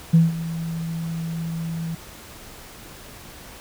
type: tone with ADSR envelope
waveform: sine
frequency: 164.81 Hz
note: E3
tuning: in tune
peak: -8 dBFS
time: 0.13-1.95 s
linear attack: 14 ms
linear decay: 170 ms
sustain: -17 dB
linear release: 4 ms
effects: tanh soft clip ceiling -6 dBFS + pink hiss -42 dBFS RMS until 3.6 s